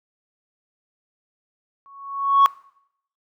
sine tone with exponential growth, 1108.7 Hz, C#6, in tune, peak -6 dBFS, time 1.86-2.46 s, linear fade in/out 0 ms, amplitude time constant 130 ms, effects noise-tail reverb RT60 0.7 s tail -23 dB re dry + tanh soft clip ceiling -8 dBFS

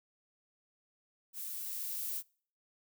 violet noise with level ramp, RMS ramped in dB -42 to -37 dBFS, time 1.33-2.23 s, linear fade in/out 50 ms, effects noise-tail reverb RT60 0.5 s tail -26 dB re dry

